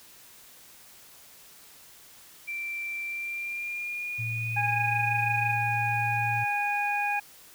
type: tone with pitch glide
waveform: sine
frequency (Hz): 2349 to 2489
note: D7 to D#7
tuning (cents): 0 to 0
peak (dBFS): -31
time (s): 2.47-5.55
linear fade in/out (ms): 20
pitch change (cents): +100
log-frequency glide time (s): 3.04-4.72
type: tone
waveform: sine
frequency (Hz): 114.5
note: A#2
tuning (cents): -31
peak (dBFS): -31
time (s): 4.18-6.45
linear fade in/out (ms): 20
type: harmonic tone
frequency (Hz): 821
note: G#5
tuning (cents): -20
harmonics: 1 / 2 / 3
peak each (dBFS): -28 / -33 / -29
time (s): 4.56-7.2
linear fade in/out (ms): 10
effects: white hiss -52 dBFS RMS until 7.54 s